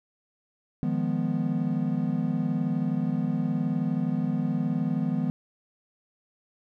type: chord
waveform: triangle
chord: F half-diminished seventh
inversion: third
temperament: equal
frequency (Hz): 155.56 / 174.61 / 207.7 / 246.9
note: Eb3 / F3 / Ab3 / Cb4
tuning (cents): 0 / 0 / 0 / 0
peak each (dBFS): -28 / -28 / -29 / -27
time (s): 0.83-5.3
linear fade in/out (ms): 0
effects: none